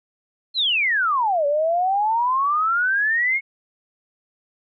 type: exponential two-way sweep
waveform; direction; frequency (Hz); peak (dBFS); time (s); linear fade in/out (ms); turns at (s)
sine; down then up; 4267 to 564 to 2203; -17; 0.54-3.41; 50; 1.46
effects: none